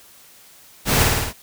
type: noise with echo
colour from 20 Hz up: pink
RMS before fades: -18 dBFS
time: 0.85-1.07 s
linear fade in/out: 50 ms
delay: 53 ms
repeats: 5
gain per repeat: -2 dB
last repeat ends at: 1.335 s
effects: white hiss -48 dBFS RMS until 1.42 s